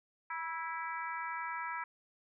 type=harmonic tone with a mistuned harmonic; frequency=329.6 Hz; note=E4; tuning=in tune; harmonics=3 / 4 / 5 / 6 / 7; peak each=-40 / -42 / -44 / -46 / -47 dBFS; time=0.3-1.84 s; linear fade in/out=5 ms; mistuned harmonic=3; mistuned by=-30 cents; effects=none